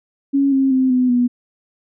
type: tone with pitch steps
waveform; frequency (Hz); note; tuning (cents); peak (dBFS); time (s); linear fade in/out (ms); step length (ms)
sine; 277.2 / 268.7 / 260.4 / 252.4 / 244.7; C#4 / C4 / C4 / B3 / B3; 0 / +46 / -8 / +38 / -16; -12; 0.33-1.28; 20; 190
effects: none